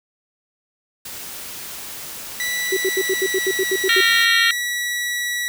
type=noise; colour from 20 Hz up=white; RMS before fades=-33 dBFS; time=1.05-4.25 s; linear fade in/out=5 ms
type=tone with pitch glide; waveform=sawtooth; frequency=1965 to 1939.1 Hz; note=B6 to B6; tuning=-9 to -32 cents; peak=-18 dBFS; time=2.4-5.48 s; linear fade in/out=0 ms; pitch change=-23 cents; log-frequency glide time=2.7-3.73 s
type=tone bursts; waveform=sine; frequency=380 Hz; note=F#4; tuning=46 cents sharp; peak=-17 dBFS; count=11; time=2.72-4.008 s; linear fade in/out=5 ms; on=48 ms; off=76 ms
type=harmonic tone; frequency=461.3 Hz; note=A#4; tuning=18 cents flat; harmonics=3 / 4 / 5 / 6 / 7 / 8 / 9; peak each=-24 / -17 / -24 / -25 / -22 / -24 / -24 dBFS; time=3.89-4.51 s; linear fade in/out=2 ms
effects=none